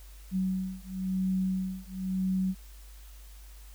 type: beating tone pair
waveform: sine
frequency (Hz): 187.3 / 188.27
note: F#3 / F#3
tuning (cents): +21 / +30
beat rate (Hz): 0.97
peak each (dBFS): -31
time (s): 0.31-2.55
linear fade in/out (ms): 50
effects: added 50 Hz sine -46 dBFS peak until 3.74 s + white hiss -57 dBFS RMS until 3.74 s